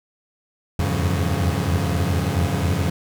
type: tone cluster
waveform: 30% pulse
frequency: 82.6 / 86.9 / 90 / 101.4 / 139.4 Hz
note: E2 / F2 / F#2 / G#2 / C#3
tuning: +4 / -8 / -47 / -41 / +10 cents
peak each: -23 dBFS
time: 0.79-2.9 s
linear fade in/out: 5 ms
effects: none